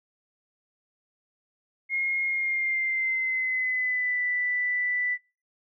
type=tone with pitch glide; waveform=sine; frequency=2147 to 1980.2 Hz; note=C7 to B6; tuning=+44 to +4 cents; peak=-24 dBFS; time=1.89-5.18 s; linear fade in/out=50 ms; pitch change=-140 cents; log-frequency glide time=2.25-4.22 s; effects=noise-tail reverb RT60 0.4 s tail -26 dB re dry